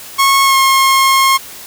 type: tone with pitch glide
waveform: sawtooth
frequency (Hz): 1094 to 1075.2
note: C#6 to C6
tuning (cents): -23 to +47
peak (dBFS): -4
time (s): 0.18-1.38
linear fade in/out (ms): 20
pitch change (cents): -30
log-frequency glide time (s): 0.44-0.56
effects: white hiss -32 dBFS RMS until 1.66 s